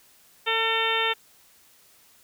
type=harmonic tone with a mistuned harmonic; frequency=450 Hz; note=A4; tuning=39 cents sharp; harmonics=1 / 2 / 3 / 4 / 5 / 6 / 7 / 8; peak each=-30 / -30 / -30 / -30 / -30 / -30 / -30 / -30 dBFS; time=0.46-1.14 s; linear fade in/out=20 ms; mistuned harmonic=7; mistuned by=-26 cents; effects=white hiss -57 dBFS RMS until 2.23 s

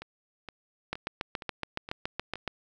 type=two click trains; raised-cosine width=0.3 ms; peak=-15 / -24 dBFS; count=12 / 6; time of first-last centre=0.93-2.477 / 0.02-2.356 s; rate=7.11 / 2.14 Hz; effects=none

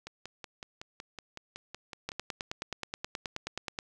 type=two click trains; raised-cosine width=0.2 ms; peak=-24 / -17 dBFS; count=12 / 17; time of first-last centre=0.07-2.118 / 2.09-3.789 s; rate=5.37 / 9.42 Hz; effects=none

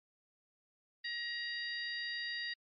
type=harmonic tone; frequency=947 Hz; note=A#5; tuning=27 cents sharp; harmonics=2 / 3 / 4 / 5; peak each=-39 / -49 / -45 / -44 dBFS; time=1.04-2.54 s; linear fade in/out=10 ms; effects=MP3 32 kbps

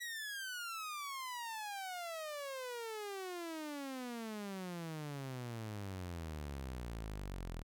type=exponential sweep; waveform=sawtooth; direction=down; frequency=1943 to 40.08 Hz; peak=-38 dBFS; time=0-7.63 s; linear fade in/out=20 ms; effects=none

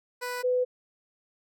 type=tone pair in turn; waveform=15% pulse / sine; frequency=493.9 / 500.5 Hz; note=B4 / B4; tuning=0 / +23 cents; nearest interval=unison; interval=23 cents; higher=second; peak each=-25 / -22 dBFS; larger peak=second; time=0.21-0.43 / 0.43-0.65 s; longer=neither; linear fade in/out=20 ms; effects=none

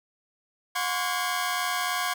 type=tone cluster; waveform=sawtooth; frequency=721 / 1038 / 1121 / 1633 Hz; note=F#5 / C6 / C#6 / G#6; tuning=-45 / -14 / +19 / -30 cents; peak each=-28 dBFS; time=0.75-2.14 s; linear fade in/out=10 ms; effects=none

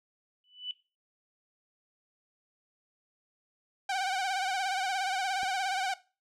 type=tone with exponential growth; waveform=sine; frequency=2982 Hz; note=F#7; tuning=13 cents sharp; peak=-31 dBFS; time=0.44-0.71 s; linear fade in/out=1 ms; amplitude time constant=58 ms
type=tone with vibrato; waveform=sawtooth; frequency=762 Hz; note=G5; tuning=49 cents flat; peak=-25 dBFS; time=3.89-5.94 s; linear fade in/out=5 ms; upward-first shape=sine; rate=17 Hz; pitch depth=75 cents each way
type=click; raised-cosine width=2 ms; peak=-34 dBFS; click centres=5.432 s
effects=noise-tail reverb RT60 0.3 s tail -17 dB re dry + low-pass 7000 Hz 12 dB/octave

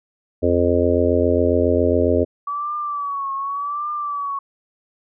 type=harmonic tone; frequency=87.31 Hz; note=F2; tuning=in tune; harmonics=1 / 3 / 4 / 5 / 6 / 7; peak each=-22 / -21 / -22 / -20 / -22 / -22 dBFS; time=0.42-2.25 s; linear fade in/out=20 ms
type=tone with vibrato; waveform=sine; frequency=1142 Hz; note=D6; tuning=49 cents flat; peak=-22 dBFS; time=2.47-4.39 s; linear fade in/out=5 ms; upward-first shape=triangle; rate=0.87 Hz; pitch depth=88 cents each way
effects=none

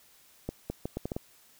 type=accelerating click train; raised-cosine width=2 ms; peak=-19 dBFS; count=7; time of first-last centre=0.49-1.165 s; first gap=210 ms; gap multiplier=0.74; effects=white hiss -60 dBFS RMS until 1.59 s

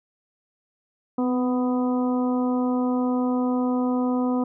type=harmonic tone with a mistuned harmonic; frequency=249 Hz; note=B3; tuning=14 cents sharp; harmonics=1 / 2 / 3 / 4 / 5; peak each=-21 / -29 / -33 / -34 / -38 dBFS; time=1.18-4.44 s; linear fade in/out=5 ms; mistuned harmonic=1; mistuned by=+23 cents; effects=none

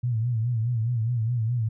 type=tone with vibrato; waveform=sine; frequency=116.54 Hz; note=A#2; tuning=in tune; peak=-22 dBFS; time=0.03-1.69 s; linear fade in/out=10 ms; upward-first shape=sine; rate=4.8 Hz; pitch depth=110 cents each way; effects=none

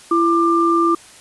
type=tone pair together; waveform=sine; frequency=336.1 / 1190 Hz; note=E4 / D6; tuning=+34 / +22 cents; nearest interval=octave + minor seventh; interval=2188 cents; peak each=-15 dBFS; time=0.11-0.95 s; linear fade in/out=5 ms; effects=white hiss -43 dBFS RMS until 1.2 s + resampled to 24000 Hz

